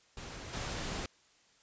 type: noise with level steps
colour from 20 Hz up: pink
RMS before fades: -45 / -38 dBFS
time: 0.17-1.06 s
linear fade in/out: 2 ms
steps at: 0.53 s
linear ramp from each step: 5 ms
effects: white hiss -66 dBFS RMS until 1.62 s + resampled to 16000 Hz